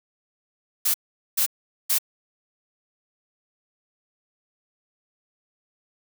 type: noise bursts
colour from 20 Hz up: blue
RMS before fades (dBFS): -21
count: 3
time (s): 0.85-1.986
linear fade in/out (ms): 10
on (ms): 92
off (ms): 430
effects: none

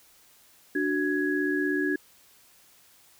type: tone cluster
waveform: sine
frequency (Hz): 293.5 / 369.9 / 1669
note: D4 / F#4 / G#6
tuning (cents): -1 / 0 / +8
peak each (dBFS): -27 / -29 / -29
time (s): 0.75-1.96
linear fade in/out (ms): 5
effects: white hiss -58 dBFS RMS until 3.19 s

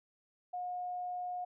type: tone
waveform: sine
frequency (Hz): 720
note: F#5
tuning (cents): -47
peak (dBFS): -36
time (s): 0.53-1.45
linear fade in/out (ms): 10
effects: none

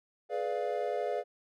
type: chord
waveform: triangle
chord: G# diminished seventh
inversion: none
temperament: equal with one note detuned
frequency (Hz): 422.3 / 493.9 / 587.3 / 698.5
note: G#4 / B4 / D5 / F5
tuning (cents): +29 / 0 / 0 / 0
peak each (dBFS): -34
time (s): 0.29-1.24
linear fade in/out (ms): 50
effects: none

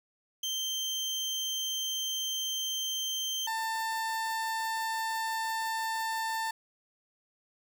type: tone pair in turn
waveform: 30% pulse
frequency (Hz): 3136 / 894.1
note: G7 / A5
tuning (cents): 0 / +28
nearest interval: octave + minor seventh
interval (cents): 2172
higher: first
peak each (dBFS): -28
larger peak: neither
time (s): 0.43-3.47 / 3.47-6.51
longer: neither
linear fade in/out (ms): 5
effects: none

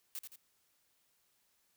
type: noise with echo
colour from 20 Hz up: blue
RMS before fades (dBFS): -42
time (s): 0.15-0.19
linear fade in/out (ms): 0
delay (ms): 84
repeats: 2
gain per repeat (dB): -6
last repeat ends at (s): 0.358
effects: white hiss -75 dBFS RMS until 1.76 s

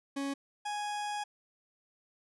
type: tone pair in turn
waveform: 40% pulse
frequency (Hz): 277.2 / 830.7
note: C#4 / G#5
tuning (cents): 0 / 0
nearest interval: octave + perfect fifth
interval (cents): 1900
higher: second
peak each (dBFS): -32 / -33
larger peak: first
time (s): 0.16-0.34 / 0.65-1.24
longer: second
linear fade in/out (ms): 10
effects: resampled to 24000 Hz

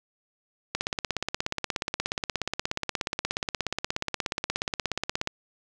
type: click train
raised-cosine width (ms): 0.2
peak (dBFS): -10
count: 77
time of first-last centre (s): 0.75-5.274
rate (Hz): 16.8
effects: none

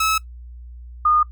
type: tone pair in turn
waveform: sawtooth / sine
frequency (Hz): 1297 / 1223.1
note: E6 / D#6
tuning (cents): -28 / -30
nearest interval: minor second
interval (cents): 102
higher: first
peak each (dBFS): -13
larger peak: neither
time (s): 0-0.18 / 1.05-1.23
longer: neither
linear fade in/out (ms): 5
effects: noise-tail reverb RT60 0.1 s tail -20 dB re dry + added 60 Hz sine -35 dBFS peak until 1.31 s

